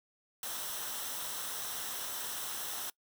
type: noise with comb filter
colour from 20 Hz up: white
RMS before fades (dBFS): -39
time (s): 0.43-2.9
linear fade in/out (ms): 2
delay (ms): 0.43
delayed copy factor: -0.55
effects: noise-tail reverb RT60 0.1 s tail -23 dB re dry